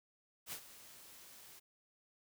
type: noise with ADSR envelope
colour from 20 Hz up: white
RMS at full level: -43 dBFS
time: 0.46-1.6 s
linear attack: 60 ms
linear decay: 79 ms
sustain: -14 dB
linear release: 16 ms
effects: none